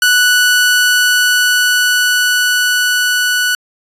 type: tone with level ramp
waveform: sawtooth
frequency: 1480 Hz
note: F#6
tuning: in tune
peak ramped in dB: -4 to -8 dBFS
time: 0.02-3.55 s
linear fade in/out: 2 ms
effects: resampled to 32000 Hz